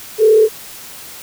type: tone with frequency modulation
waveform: sine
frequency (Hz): 435.8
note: A4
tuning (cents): -17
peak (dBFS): -6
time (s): 0.18-0.49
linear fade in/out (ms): 50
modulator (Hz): 36.9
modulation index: 0.52
effects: white hiss -34 dBFS RMS until 1.22 s